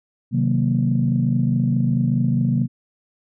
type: chord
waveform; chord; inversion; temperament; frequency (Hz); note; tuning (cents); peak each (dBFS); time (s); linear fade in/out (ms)
sine; C half-diminished seventh; none; equal; 130.81 / 155.56 / 185 / 233.1; C3 / Eb3 / Gb3 / Bb3; 0 / 0 / 0 / 0; -19 / -24 / -23 / -21; 0.31-2.68; 50
effects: tanh soft clip ceiling -7 dBFS